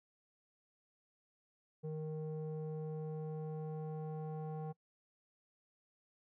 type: tone with low-pass filter sweep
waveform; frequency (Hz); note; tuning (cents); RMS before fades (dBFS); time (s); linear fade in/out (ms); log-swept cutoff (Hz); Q
square; 155.56; D#3; 0; -42; 1.83-4.73; 20; 460 to 730; 2.4
effects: noise-tail reverb RT60 0.1 s tail -23 dB re dry